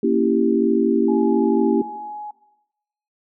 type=chord; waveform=sine; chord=A# diminished seventh; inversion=none; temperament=equal; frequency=233.1 / 277.2 / 329.6 / 392 Hz; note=A#3 / C#4 / E4 / G4; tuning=0 / 0 / 0 / 0 cents; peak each=-20 / -22 / -21 / -20 dBFS; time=0.03-1.82 s; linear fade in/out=5 ms
type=tone with pitch glide; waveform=sine; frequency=844 to 838.7 Hz; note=G#5 to G#5; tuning=+28 to +17 cents; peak=-29 dBFS; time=1.08-2.31 s; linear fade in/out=5 ms; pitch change=-11 cents; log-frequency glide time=1.6-1.78 s
effects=noise-tail reverb RT60 0.9 s tail -17 dB re dry